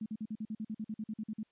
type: tone bursts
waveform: sine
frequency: 216.5 Hz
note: A3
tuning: 28 cents flat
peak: -35 dBFS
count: 15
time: 0.01-1.432 s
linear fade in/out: 5 ms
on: 50 ms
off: 48 ms
effects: white hiss -75 dBFS RMS until 1.51 s + resampled to 8000 Hz